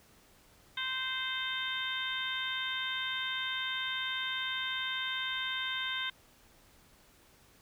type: harmonic tone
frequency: 520 Hz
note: C5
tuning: 11 cents flat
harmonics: 2 / 3 / 4 / 5 / 6 / 7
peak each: -43 / -38 / -40 / -47 / -39 / -38 dBFS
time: 0.77-6.1 s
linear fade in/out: 5 ms
effects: pink hiss -62 dBFS RMS until 7.61 s